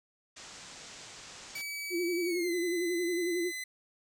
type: low-pass noise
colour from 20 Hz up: white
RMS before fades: -49 dBFS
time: 0.36-1.62 s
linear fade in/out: 10 ms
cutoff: 7800 Hz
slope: 48 dB/octave
type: tone with pitch glide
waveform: sawtooth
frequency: 2286 to 2025 Hz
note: D7 to B6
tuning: -47 to +43 cents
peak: -33 dBFS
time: 1.55-3.64 s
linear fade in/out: 5 ms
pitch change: -210 cents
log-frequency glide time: 2.24-2.54 s
type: tone with vibrato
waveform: sine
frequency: 349.2 Hz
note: F4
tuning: in tune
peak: -29 dBFS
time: 1.9-3.52 s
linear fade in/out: 50 ms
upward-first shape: sine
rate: 11 Hz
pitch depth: 71 cents each way
effects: none